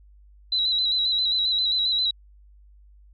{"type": "tone with vibrato", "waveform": "sine", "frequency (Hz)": 3951, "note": "B7", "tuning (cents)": 0, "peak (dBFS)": -20, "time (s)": [0.52, 2.11], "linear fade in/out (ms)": 5, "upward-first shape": "square", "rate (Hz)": 7.5, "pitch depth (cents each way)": 36, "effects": ["added 50 Hz sine -49 dBFS peak until 3.13 s"]}